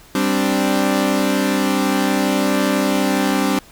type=chord; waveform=sawtooth; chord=G suspended fourth; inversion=none; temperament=equal; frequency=196 / 261.6 / 293.7 Hz; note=G3 / C4 / D4; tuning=0 / 0 / 0 cents; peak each=-16 dBFS; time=0.15-3.59 s; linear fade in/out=2 ms; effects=pink hiss -46 dBFS RMS until 3.71 s